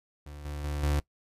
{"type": "tone with level steps", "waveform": "35% pulse", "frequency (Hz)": 73.1, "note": "D2", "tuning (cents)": -7, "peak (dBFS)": [-40, -33, -29, -23], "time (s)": [0.26, 1], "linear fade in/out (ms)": 5, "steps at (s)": [0.45, 0.64, 0.83], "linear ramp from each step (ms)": 5, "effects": ["noise-tail reverb RT60 0.1 s tail -21 dB re dry", "resampled to 32000 Hz"]}